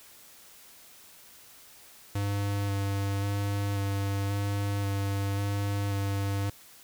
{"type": "tone with vibrato", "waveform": "square", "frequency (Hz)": 100, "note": "G2", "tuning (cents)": 35, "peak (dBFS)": -28, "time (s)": [2.15, 6.5], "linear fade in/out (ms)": 5, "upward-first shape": "square", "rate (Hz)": 0.93, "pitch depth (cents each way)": 12, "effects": ["white hiss -53 dBFS RMS until 6.83 s"]}